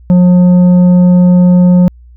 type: tone with tanh clipping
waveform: sine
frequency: 179.2 Hz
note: F3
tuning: 45 cents sharp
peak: -4 dBFS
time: 0.1-1.88 s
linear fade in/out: 0 ms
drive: 7 dB
effects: added 60 Hz sine -34 dBFS peak until 2.16 s